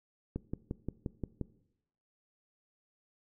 click train, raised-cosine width 3 ms, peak -22 dBFS, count 7, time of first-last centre 0.36-1.413 s, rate 5.7 Hz, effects noise-tail reverb RT60 0.8 s tail -19 dB re dry

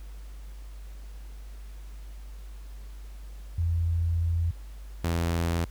sine / sawtooth tone pair in turn, 84.3 / 84.3 Hz, E2 / E2, +39 / +39 cents, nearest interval unison, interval 0 cents, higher neither, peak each -23 / -21 dBFS, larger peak second, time 3.58-4.51 / 5.04-5.65 s, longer first, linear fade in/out 5 ms, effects added 50 Hz sine -39 dBFS peak until 5.7 s + pink hiss -57 dBFS RMS until 5.7 s

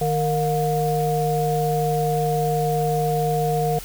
sine tone cluster, 153.8 / 461.7 / 714 Hz, D#3 / A#4 / F5, -20 / -17 / +38 cents, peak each -23 dBFS, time 0.01-3.79 s, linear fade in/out 5 ms, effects added 43 Hz sine -38 dBFS peak until 3.84 s + white hiss -38 dBFS RMS until 3.84 s

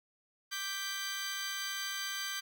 15% pulse chord, G major, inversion second, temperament equal, 1174.7 / 1568 / 1975.5 Hz, D6 / G6 / B6, 0 / 0 / 0 cents, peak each -37 / -31 / -37 dBFS, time 0.51-2.41 s, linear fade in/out 20 ms, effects none

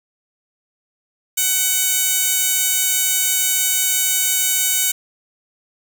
15% pulse tone with high-pass filter, 749 Hz, F#5, 21 cents sharp, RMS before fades -18 dBFS, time 1.37-4.92 s, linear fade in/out 10 ms, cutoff 5800 Hz, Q 0.71, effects none

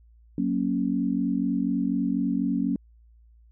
sine chord, F# major, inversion none, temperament equal, 185 / 233.1 / 277.2 Hz, F#3 / A#3 / C#4, 0 / 0 / 0 cents, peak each -28 / -27 / -26 dBFS, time 0.38-2.76 s, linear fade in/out 2 ms, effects added 57 Hz sine -52 dBFS peak until 3.51 s

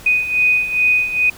sine beating tone pair, 2489 / 2491.4 Hz, D#7 / D#7, 0 / +2 cents, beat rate 2.4 Hz, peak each -19 / -14 dBFS, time 0.06-1.3 s, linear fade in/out 5 ms, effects pink hiss -39 dBFS RMS until 1.37 s

